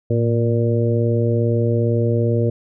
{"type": "harmonic tone with a mistuned harmonic", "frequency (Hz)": 117.5, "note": "A#2", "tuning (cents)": 14, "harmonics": [1, 2, 3, 4, 5], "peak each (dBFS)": [-17, -24, -24, -22, -27], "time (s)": [0.1, 2.5], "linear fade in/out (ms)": 5, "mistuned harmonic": 1, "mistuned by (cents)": -66, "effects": []}